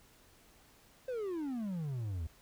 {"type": "exponential sweep", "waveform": "triangle", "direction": "down", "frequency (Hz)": [530, 76.2], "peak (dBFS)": -33, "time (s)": [1.08, 2.27], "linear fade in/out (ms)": 5, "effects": ["pink hiss -63 dBFS RMS until 2.41 s"]}